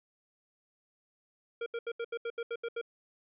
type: tone bursts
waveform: square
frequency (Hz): 466.2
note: A#4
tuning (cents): 0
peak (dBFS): -34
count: 10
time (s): 1.61-2.814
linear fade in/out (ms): 5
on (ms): 52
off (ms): 76
effects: resampled to 8000 Hz